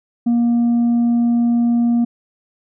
sine tone with tanh clipping, 236.6 Hz, A#3, 26 cents sharp, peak -13 dBFS, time 0.26-2.05 s, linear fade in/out 10 ms, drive 2 dB, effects none

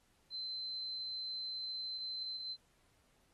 sine tone, 4080 Hz, C8, 44 cents flat, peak -39 dBFS, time 0.3-2.57 s, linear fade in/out 50 ms, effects pink hiss -73 dBFS RMS until 3.33 s + AAC 32 kbps

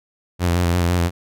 sawtooth tone with vibrato, 87.31 Hz, F2, in tune, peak -12 dBFS, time 0.39-1.11 s, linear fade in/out 50 ms, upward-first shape square, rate 5.9 Hz, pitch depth 35 cents each way, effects none

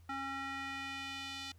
square tone with band-pass filter sweep, 271.9 Hz, C#4, 33 cents flat, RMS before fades -42 dBFS, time 0.09-1.52 s, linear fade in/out 5 ms, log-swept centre 1300 to 3800 Hz, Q 1.6, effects added 85 Hz sine -57 dBFS peak until 1.58 s + pink hiss -71 dBFS RMS until 1.58 s

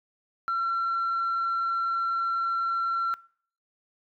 sine tone with vibrato, 1358 Hz, F6, 49 cents flat, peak -23 dBFS, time 0.48-3.14 s, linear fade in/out 0 ms, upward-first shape triangle, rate 20 Hz, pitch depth 14 cents each way, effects noise-tail reverb RT60 0.5 s tail -22 dB re dry + tanh soft clip ceiling -22 dBFS

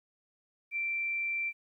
sine tone, 2349 Hz, D7, in tune, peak -30 dBFS, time 0.71-1.53 s, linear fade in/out 50 ms, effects 12-bit

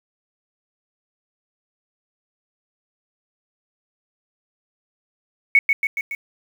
sine tone with echo, 2217 Hz, C#7, in tune, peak -9 dBFS, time 5.55-5.59 s, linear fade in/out 2 ms, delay 140 ms, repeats 4, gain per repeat -4 dB, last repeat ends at 6.15 s, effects 7-bit

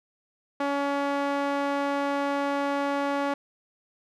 sawtooth tone with band-pass filter, 282 Hz, C#4, 30 cents sharp, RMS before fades -27 dBFS, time 0.6-3.34 s, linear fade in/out 5 ms, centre 860 Hz, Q 0.83, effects none

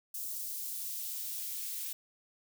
blue noise with high-pass filter sweep, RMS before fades -39 dBFS, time 0.14-1.93 s, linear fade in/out 5 ms, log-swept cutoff 5900 to 2100 Hz, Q 0.73, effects none

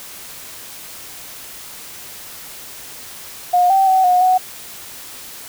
sine tone with pitch steps, 716 / 774 / 756 / 724 / 741 Hz, F5 / G5 / F#5 / F#5 / F#5, +43 / -22 / +37 / -38 / +2 cents, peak -10 dBFS, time 3.53-4.38 s, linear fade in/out 10 ms, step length 170 ms, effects white hiss -35 dBFS RMS until 5.48 s

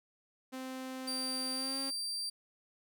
sawtooth tone with pitch glide, 260 to 270.6 Hz, C4 to C#4, -11 to -42 cents, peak -36 dBFS, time 0.52-1.91 s, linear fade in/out 20 ms, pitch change +69 cents, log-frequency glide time 1.53-1.79 s
35% pulse tone, 4699 Hz, D8, in tune, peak -34 dBFS, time 1.07-2.3 s, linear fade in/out 10 ms
effects none

